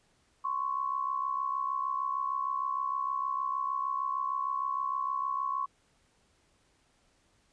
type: tone pair together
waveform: sine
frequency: 1042.2 / 1108.7 Hz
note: C6 / C#6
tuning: -7 / 0 cents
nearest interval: minor second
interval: 107 cents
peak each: -34 / -31 dBFS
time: 0.44-5.66 s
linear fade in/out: 10 ms
effects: pink hiss -69 dBFS RMS until 7.52 s + resampled to 22050 Hz